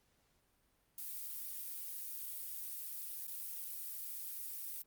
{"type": "noise with dropouts", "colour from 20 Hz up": "violet", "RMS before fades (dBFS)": -44, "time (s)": [0.98, 4.82], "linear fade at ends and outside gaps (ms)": 2, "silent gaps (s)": [3.269, 3.278], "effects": ["pink hiss -75 dBFS RMS until 4.86 s", "Opus 48 kbps"]}